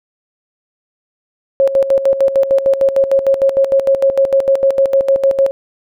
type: tone with tremolo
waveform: sine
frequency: 544 Hz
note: C#5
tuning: 33 cents flat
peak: -7 dBFS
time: 1.6-5.51 s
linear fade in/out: 0 ms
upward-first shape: square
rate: 6.6 Hz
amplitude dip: 70%
effects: none